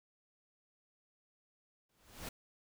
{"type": "noise with exponential growth", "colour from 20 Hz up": "pink", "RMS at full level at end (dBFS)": -41, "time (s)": [1.89, 2.29], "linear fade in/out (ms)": 5, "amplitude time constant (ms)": 85, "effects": []}